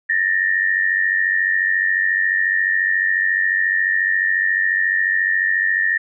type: tone pair together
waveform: sine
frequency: 1774.8 / 1869 Hz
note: A6 / A#6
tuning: +14 / +4 cents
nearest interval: minor second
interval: 90 cents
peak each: -18 dBFS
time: 0.09-5.98 s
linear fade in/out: 10 ms
effects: none